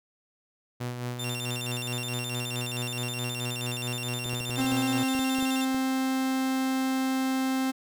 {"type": "tone with tremolo", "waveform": "sawtooth", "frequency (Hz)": 122.6, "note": "B2", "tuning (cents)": -12, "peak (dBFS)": -26, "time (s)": [0.8, 5.04], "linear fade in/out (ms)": 10, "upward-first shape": "sine", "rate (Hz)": 4.6, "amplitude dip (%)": 45}
{"type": "tone with vibrato", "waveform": "sawtooth", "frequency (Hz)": 3136, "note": "G7", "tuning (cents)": 0, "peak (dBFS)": -31, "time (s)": [1.19, 5.65], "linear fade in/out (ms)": 5, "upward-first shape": "square", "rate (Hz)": 9.5, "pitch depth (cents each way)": 230}
{"type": "clicks", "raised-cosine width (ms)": 2, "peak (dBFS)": -27, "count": 12, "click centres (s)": [4.259, 4.333, 4.407, 4.496, 4.601, 4.646, 4.723, 5.151, 5.193, 5.386, 5.426, 5.746]}
{"type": "tone", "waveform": "45% pulse", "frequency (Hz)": 263, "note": "C4", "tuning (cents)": 9, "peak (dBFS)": -25, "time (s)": [4.57, 7.72], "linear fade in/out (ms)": 20}
{"effects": []}